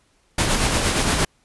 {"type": "noise with tremolo", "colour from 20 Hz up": "pink", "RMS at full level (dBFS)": -18, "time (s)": [0.38, 1.25], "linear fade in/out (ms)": 5, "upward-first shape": "sine", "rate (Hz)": 8.6, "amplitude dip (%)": 40, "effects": ["pink hiss -62 dBFS RMS until 1.44 s", "resampled to 24000 Hz"]}